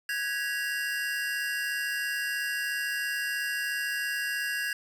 square tone cluster, 1513 / 1656 / 1933 / 2778 Hz, F#6 / G#6 / B6 / F7, +38 / -5 / -38 / -10 cents, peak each -40 / -31 / -40 / -38 dBFS, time 0.09-4.73 s, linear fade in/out 2 ms, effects resampled to 32000 Hz + 10-bit

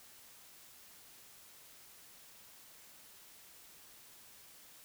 silence, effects white hiss -58 dBFS RMS until 4.84 s

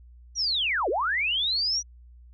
sine linear two-way sweep, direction down then up, 5920 to 329.6 to 5920 Hz, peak -23 dBFS, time 0.35-1.83 s, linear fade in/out 50 ms, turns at 0.89 s, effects added 60 Hz sine -47 dBFS peak until 2.33 s

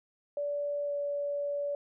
sine tone with pitch glide, 578 to 574 Hz, D5 to D5, -28 to -40 cents, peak -30 dBFS, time 0.37-1.75 s, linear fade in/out 2 ms, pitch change -12 cents, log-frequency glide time 0.85-0.92 s, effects none

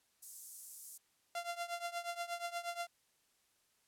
white high-pass noise, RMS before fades -48 dBFS, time 0.22-0.98 s, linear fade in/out 10 ms, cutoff 6900 Hz, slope 24 dB/octave
sawtooth tone with tremolo, 691 Hz, F5, 19 cents flat, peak -32 dBFS, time 1.35-2.87 s, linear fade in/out 2 ms, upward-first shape triangle, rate 8.4 Hz, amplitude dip 90%
effects white hiss -75 dBFS RMS until 3.87 s + low-pass 12000 Hz 12 dB/octave

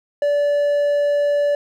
triangle tone, 579 Hz, D5, 25 cents flat, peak -13 dBFS, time 0.22-1.55 s, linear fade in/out 2 ms, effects none

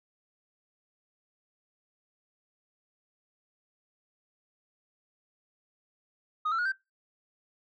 sine tone with pitch steps, 1244.5 / 1341.5 / 1446.2 / 1558.9 Hz, D#6 / E6 / F#6 / G6, 0 / +30 / -40 / -10 cents, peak -24 dBFS, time 6.45-6.722 s, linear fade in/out 10 ms, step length 68 ms, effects noise-tail reverb RT60 0.2 s tail -19 dB re dry + tanh soft clip ceiling -25 dBFS

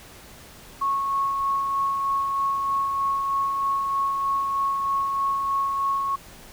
sine tone with tremolo, 1100 Hz, C#6, 14 cents flat, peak -20 dBFS, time 0.81-6.16 s, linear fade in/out 10 ms, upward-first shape sine, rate 3.2 Hz, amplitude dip 30%, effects pink hiss -46 dBFS RMS until 6.52 s

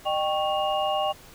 sine tone cluster, 610 / 781 / 1104 / 2836 Hz, D#5 / G5 / C#6 / F7, -34 / -7 / -7 / +26 cents, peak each -27 / -26 / -31 / -32 dBFS, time 0.05-1.13 s, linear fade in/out 20 ms, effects pink hiss -49 dBFS RMS until 1.34 s

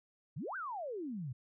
sine exponential two-way sweep, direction up then down, 116.2 to 1615 to 116.2 Hz, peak -38 dBFS, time 0.36-1.33 s, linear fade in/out 10 ms, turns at 0.56 s, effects none

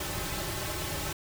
pink noise with comb filter, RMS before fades -34 dBFS, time 0-1.13 s, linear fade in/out 5 ms, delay 4.2 ms, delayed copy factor -0.95, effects none

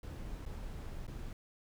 brown noise with dropouts, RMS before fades -43 dBFS, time 0.03-1.33 s, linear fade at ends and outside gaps 2 ms, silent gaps 0.454-0.461 / 1.068-1.078 s, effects none

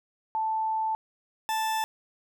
sine / 40% pulse tone pair in turn, 880 / 880 Hz, A5 / A5, 0 / 0 cents, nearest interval unison, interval 0 cents, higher neither, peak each -25 dBFS, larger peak neither, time 0.35-0.95 / 1.49-1.84 s, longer first, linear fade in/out 0 ms, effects none

